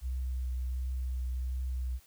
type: tone with vibrato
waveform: sine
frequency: 63.3 Hz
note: B1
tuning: 43 cents sharp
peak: -31 dBFS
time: 0.01-2 s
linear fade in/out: 50 ms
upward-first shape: triangle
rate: 1.4 Hz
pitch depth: 21 cents each way
effects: white hiss -62 dBFS RMS until 2.06 s